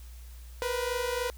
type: tone pair together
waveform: sawtooth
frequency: 479.1 / 502.5 Hz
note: A#4 / B4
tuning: +47 / +30 cents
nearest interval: minor second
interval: 83 cents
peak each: -28 dBFS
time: 0.62-1.3 s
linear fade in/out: 0 ms
effects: added 60 Hz sine -43 dBFS peak until 1.37 s + white hiss -57 dBFS RMS until 1.37 s